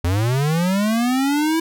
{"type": "linear sweep", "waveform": "square", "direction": "up", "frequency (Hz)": [82.41, 330.2], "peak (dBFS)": -17, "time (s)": [0.04, 1.6], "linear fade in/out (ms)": 5, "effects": []}